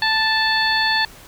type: harmonic tone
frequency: 880 Hz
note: A5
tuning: in tune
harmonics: 1 / 2 / 3 / 4 / 5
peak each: -22 / -19 / -28 / -25 / -22 dBFS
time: 0.02-1.05 s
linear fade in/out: 2 ms
effects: pink hiss -43 dBFS RMS until 1.27 s